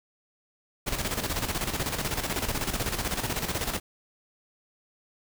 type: noise with tremolo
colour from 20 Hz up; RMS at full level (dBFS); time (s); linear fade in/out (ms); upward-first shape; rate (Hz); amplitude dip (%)
pink; -28; 0.86-3.8; 20; square; 16; 60
effects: none